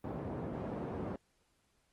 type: band-pass noise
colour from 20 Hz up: pink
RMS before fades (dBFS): -40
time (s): 0.04-1.16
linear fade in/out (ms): 2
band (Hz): 120 to 680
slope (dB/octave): 12
effects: pink hiss -75 dBFS RMS until 1.92 s + Opus 32 kbps